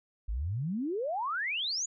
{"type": "exponential sweep", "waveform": "sine", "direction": "up", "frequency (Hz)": [47.85, 7040], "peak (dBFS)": -30, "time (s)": [0.28, 1.86], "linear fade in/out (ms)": 10, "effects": []}